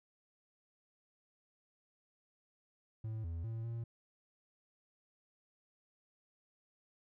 triangle tone with pitch steps, 110.5 / 83.3 / 113.1 / 115.9 Hz, A2 / E2 / A2 / A#2, +8 / +19 / +48 / -10 cents, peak -36 dBFS, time 3.04-3.84 s, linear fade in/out 5 ms, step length 200 ms, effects none

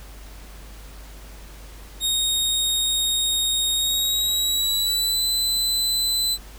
sawtooth tone with pitch glide, 3729 to 4020 Hz, A#7 to B7, 0 to +30 cents, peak -17 dBFS, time 2-6.38 s, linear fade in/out 50 ms, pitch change +130 cents, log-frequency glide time 3.73-5.27 s, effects added 50 Hz sine -39 dBFS peak until 6.58 s + pink hiss -46 dBFS RMS until 6.58 s

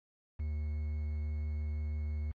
triangle tone with quantisation, 75.5 Hz, D2, 48 cents sharp, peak -31 dBFS, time 0.39-2.32 s, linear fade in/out 10 ms, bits 9, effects low-pass 2000 Hz 12 dB/octave + AAC 48 kbps

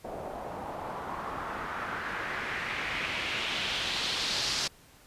white noise with low-pass filter sweep, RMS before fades -34 dBFS, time 0.04-4.68 s, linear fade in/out 10 ms, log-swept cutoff 630 to 5100 Hz, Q 2.2, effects pink hiss -57 dBFS RMS until 5.06 s + resampled to 32000 Hz

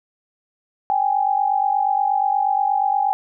sine tone pair together, 784 / 832.4 Hz, G5 / G#5, 0 / +4 cents, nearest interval minor second, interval 104 cents, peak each -19 dBFS, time 0.9-3.13 s, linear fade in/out 0 ms, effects none

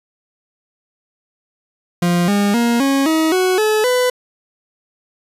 40% pulse tone with pitch steps, 174.61 / 202.9 / 235.8 / 274 / 318.4 / 370 / 429.9 / 499.6 Hz, F3 / G#3 / A#3 / C#4 / D#4 / F#4 / A4 / B4, 0 / -40 / +20 / -20 / +40 / 0 / -40 / +20 cents, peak -12 dBFS, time 2.02-4.1 s, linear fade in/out 5 ms, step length 260 ms, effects resampled to 32000 Hz

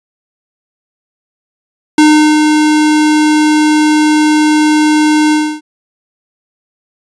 square tone with ADSR envelope, 304.8 Hz, D#4, 36 cents flat, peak -3 dBFS, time 1.98-5.61 s, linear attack 3 ms, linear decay 380 ms, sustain -4 dB, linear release 290 ms, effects resampled to 22050 Hz

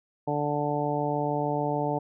harmonic tone, 146.83 Hz, D3, in tune, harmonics 1 / 2 / 3 / 4 / 5 / 6, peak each -32 / -32 / -32 / -32 / -32 / -32 dBFS, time 0.27-1.99 s, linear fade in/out 10 ms, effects none

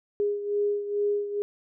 sine beating tone pair, 410.1 / 412.4 Hz, G#4 / G#4, -22 / -12 cents, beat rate 2.3 Hz, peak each -25 / -31 dBFS, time 0.2-1.42 s, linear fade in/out 0 ms, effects none

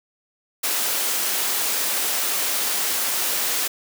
white high-pass noise, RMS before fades -23 dBFS, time 0.63-3.68 s, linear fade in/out 10 ms, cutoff 310 Hz, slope 12 dB/octave, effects none

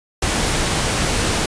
pink noise, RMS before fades -19 dBFS, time 0.22-1.46 s, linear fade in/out 5 ms, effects resampled to 22050 Hz

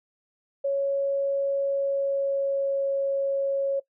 sine tone with pitch glide, 554.4 to 550.6 Hz, C#5 to C#5, 0 to -12 cents, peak -22 dBFS, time 0.64-3.8 s, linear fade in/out 10 ms, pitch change -12 cents, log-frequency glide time 1.63-2.89 s, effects noise-tail reverb RT60 0.1 s tail -20 dB re dry

